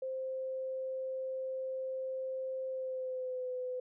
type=tone with pitch glide; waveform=sine; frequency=523.3 to 504.9 Hz; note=C5 to B4; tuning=0 to +38 cents; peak=-35 dBFS; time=0.02-3.8 s; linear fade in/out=5 ms; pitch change=-62 cents; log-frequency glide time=2.69-3.51 s; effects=none